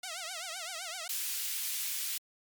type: tone with vibrato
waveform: 5% pulse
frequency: 698.5 Hz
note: F5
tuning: in tune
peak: -26 dBFS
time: 0.03-1.08 s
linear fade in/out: 5 ms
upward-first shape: triangle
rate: 7.8 Hz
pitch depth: 200 cents each way
type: high-pass noise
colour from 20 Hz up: white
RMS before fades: -35 dBFS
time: 1.09-2.18 s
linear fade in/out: 5 ms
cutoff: 2400 Hz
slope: 12 dB/octave
effects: MP3 96 kbps